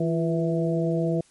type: harmonic tone with a mistuned harmonic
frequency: 164.2 Hz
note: E3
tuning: 6 cents flat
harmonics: 1 / 2 / 3 / 4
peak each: -24 / -27 / -29 / -30 dBFS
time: 0-1.21 s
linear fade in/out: 5 ms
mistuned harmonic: 2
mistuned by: +56 cents
effects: white hiss -59 dBFS RMS until 1.3 s + MP3 48 kbps

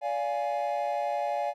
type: chord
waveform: triangle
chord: D diminished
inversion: none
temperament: equal with one note detuned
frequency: 578.2 / 698.5 / 830.6 Hz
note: D5 / F5 / Ab5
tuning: -27 / 0 / 0 cents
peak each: -29 dBFS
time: 0.01-1.54 s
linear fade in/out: 50 ms
effects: tanh soft clip ceiling -19 dBFS

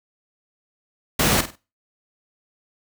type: noise with echo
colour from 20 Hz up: pink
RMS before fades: -18 dBFS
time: 1.19-1.41 s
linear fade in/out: 5 ms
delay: 49 ms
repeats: 3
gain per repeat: -11 dB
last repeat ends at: 1.557 s
effects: noise-tail reverb RT60 0.3 s tail -20 dB re dry + high-pass 60 Hz 12 dB/octave

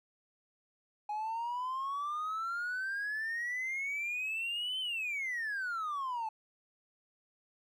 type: exponential two-way sweep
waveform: triangle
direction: up then down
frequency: 830.6 to 3096 to 861 Hz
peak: -31 dBFS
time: 1.09-6.29 s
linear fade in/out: 5 ms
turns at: 4.8 s
effects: tanh soft clip ceiling -29 dBFS

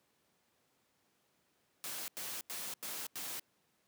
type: noise bursts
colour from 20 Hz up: white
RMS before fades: -42 dBFS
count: 5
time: 1.84-3.396 s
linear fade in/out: 0 ms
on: 240 ms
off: 89 ms
effects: pink hiss -75 dBFS RMS until 3.87 s + high-pass 150 Hz 12 dB/octave

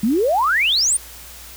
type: exponential sweep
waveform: sine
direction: up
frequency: 200 to 9600 Hz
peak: -14 dBFS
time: 0.03-0.97 s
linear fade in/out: 5 ms
effects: added 60 Hz sine -43 dBFS peak until 1.56 s + white hiss -39 dBFS RMS until 1.56 s

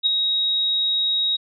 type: tone with ADSR envelope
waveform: sine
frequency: 3792 Hz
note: A#7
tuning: 29 cents sharp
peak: -13 dBFS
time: 0.03-1.37 s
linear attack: 33 ms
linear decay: 10 ms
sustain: -5 dB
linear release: 17 ms
effects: none

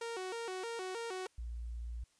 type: tone with vibrato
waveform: sawtooth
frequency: 415.3 Hz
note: G#4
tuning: in tune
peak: -35 dBFS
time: 0.01-1.27 s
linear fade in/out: 5 ms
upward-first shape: square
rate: 3.2 Hz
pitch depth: 190 cents each way
type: tone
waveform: sine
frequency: 58.27 Hz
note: A#1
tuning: in tune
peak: -39 dBFS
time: 1.38-2.04 s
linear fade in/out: 5 ms
effects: white hiss -72 dBFS RMS until 2.19 s + resampled to 22050 Hz

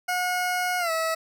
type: tone with pitch glide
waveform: 20% pulse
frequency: 724 to 648.7 Hz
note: F#5 to E5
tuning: -38 to -28 cents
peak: -19 dBFS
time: 0.08-1.15 s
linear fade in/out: 10 ms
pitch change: -190 cents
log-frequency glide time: 0.79-0.91 s
effects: none

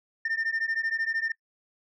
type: beating tone pair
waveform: sine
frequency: 1800 / 1813 Hz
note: A6 / A#6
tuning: +39 / -49 cents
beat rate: 13 Hz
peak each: -27 / -27 dBFS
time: 0.25-1.32 s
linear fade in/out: 5 ms
effects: noise-tail reverb RT60 0.1 s tail -26 dB re dry + tanh soft clip ceiling -23 dBFS

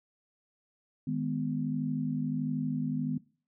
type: chord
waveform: sine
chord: G# minor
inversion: second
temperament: just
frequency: 155.74 / 207.7 / 249.2 Hz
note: D#3 / G#3 / B3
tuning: +2 / 0 / +16 cents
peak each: -33 / -36 / -32 dBFS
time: 1.07-3.18 s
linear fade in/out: 5 ms
effects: noise-tail reverb RT60 0.4 s tail -20 dB re dry

